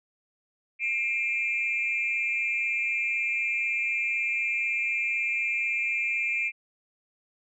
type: tone with amplitude modulation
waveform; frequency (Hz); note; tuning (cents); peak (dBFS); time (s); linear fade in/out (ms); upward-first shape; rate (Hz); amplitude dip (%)
sine; 2377; D7; +20; -20; 0.79-6.52; 50; sine; 238; 95
effects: tanh soft clip ceiling -16 dBFS